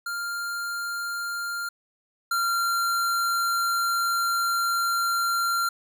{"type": "tone pair in turn", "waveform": "square", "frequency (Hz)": [1396.9, 1379.3], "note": ["F6", "F6"], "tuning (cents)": [0, -22], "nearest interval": "unison", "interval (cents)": 22, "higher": "first", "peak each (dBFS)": [-29, -23], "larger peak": "second", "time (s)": [[0.06, 1.69], [2.31, 5.69]], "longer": "second", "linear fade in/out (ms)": 5, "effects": []}